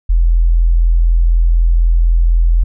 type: tone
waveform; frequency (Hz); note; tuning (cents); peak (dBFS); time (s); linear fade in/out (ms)
sine; 42.02; E1; +34; -7; 0.09-2.64; 10
effects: none